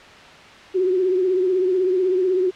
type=tone with vibrato; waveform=sine; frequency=370 Hz; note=F#4; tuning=in tune; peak=-16 dBFS; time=0.74-2.51 s; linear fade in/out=20 ms; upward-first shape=triangle; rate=16 Hz; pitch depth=73 cents each way; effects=white hiss -42 dBFS RMS until 2.55 s + low-pass 3000 Hz 12 dB/octave